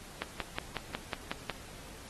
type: click train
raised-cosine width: 0.3 ms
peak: -17 dBFS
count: 8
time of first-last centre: 0.22-1.497 s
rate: 5.48 Hz
effects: pink hiss -50 dBFS RMS until 2.09 s + AAC 32 kbps